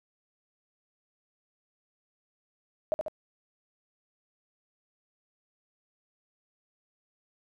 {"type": "tone with echo", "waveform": "sine", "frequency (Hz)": 622.3, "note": "D#5", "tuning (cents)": 0, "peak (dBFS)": -23, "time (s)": [2.92, 2.94], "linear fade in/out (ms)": 0, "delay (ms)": 71, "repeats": 2, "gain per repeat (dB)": -4, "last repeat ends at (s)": 3.082, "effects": []}